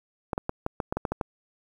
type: clicks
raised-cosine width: 1 ms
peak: -13 dBFS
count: 10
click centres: 0.332 / 0.379 / 0.494 / 0.664 / 0.802 / 0.925 / 0.97 / 1.052 / 1.12 / 1.212 s
effects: 8-bit